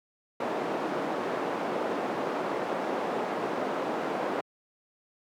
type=band-pass noise; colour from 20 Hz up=white; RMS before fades=-31 dBFS; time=0.4-4.41 s; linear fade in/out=5 ms; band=250 to 710 Hz; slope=12 dB/octave; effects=high-pass 150 Hz 12 dB/octave